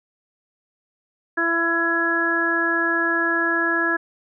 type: harmonic tone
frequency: 335.1 Hz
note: E4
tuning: 29 cents sharp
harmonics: 1 / 2 / 3 / 4 / 5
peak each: -25 / -30 / -30 / -27 / -20 dBFS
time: 1.37-3.97 s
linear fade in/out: 10 ms
effects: none